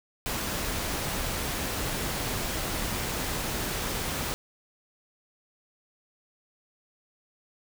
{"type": "noise", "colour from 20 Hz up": "pink", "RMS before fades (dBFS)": -31, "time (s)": [0.26, 4.34], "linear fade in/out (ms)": 0, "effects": []}